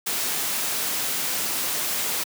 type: noise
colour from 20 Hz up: white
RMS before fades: -26 dBFS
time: 0.06-2.24 s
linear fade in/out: 10 ms
effects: high-pass 150 Hz 12 dB/octave